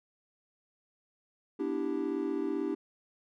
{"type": "chord", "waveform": "triangle", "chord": "E minor seventh", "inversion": "second", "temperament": "equal", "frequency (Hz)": [246.9, 293.7, 329.6, 392], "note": ["B3", "D4", "E4", "G4"], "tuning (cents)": [0, 0, 0, 0], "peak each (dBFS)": [-38, -32, -34, -33], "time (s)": [1.59, 2.75], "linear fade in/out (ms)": 10, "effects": []}